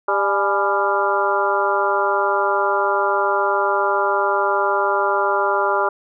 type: harmonic tone with a mistuned harmonic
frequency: 198.5 Hz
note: G3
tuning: 22 cents sharp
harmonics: 2 / 3 / 4 / 5 / 6 / 7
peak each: -23 / -23 / -23 / -23 / -23 / -23 dBFS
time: 0.08-5.89 s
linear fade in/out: 5 ms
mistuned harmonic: 4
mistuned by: +87 cents
effects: none